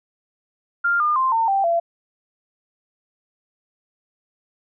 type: tone with pitch steps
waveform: sine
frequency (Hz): 1396.9 / 1209.1 / 1046.5 / 905.8 / 784 / 678.6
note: F6 / D#6 / C6 / A#5 / G5 / F5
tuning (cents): 0 / -50 / 0 / -50 / 0 / -50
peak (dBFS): -16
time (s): 0.84-1.8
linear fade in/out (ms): 10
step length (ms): 160
effects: none